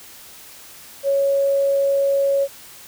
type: tone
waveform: sine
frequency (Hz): 554.4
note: C#5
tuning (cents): 0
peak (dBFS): -15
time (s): 1.03-2.48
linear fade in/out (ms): 50
effects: white hiss -42 dBFS RMS until 2.87 s